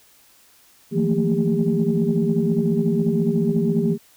sine tone cluster, 160.9 / 175.2 / 219.3 / 229.4 / 400.6 Hz, E3 / F3 / A3 / A#3 / G4, -42 / +6 / -6 / -28 / +38 cents, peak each -23 dBFS, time 0.91-3.98 s, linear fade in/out 50 ms, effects tanh soft clip ceiling -7 dBFS + white hiss -54 dBFS RMS until 4.16 s

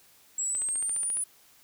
sine exponential sweep, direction up, 7600 to 9956 Hz, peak -27 dBFS, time 0.38-1.24 s, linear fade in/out 5 ms
click train, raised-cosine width 0.3 ms, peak -29 dBFS, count 10, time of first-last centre 0.55-1.171 s, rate 14.5 Hz
effects white hiss -59 dBFS RMS until 1.63 s

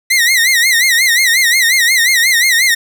sawtooth tone with vibrato, 1980 Hz, B6, 4 cents sharp, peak -5 dBFS, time 0.1-2.75 s, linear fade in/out 10 ms, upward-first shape sine, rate 5.6 Hz, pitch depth 140 cents each way, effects none

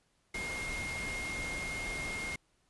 sine tone in noise, 2136 Hz, C7, 35 cents sharp, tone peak -37 dBFS, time 0.34-2.36 s, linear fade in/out 5 ms, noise pink, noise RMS -41 dBFS, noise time 0.34-2.36 s, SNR +1 dB, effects pink hiss -73 dBFS RMS until 2.69 s + resampled to 24000 Hz

